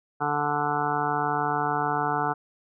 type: harmonic tone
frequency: 146.83 Hz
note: D3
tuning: in tune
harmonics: 1 / 2 / 3 / 5 / 6 / 7 / 8 / 9 / 10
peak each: -35 / -35 / -33 / -29 / -29 / -34 / -34 / -31 / -34 dBFS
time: 0.2-2.34 s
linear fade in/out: 20 ms
effects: none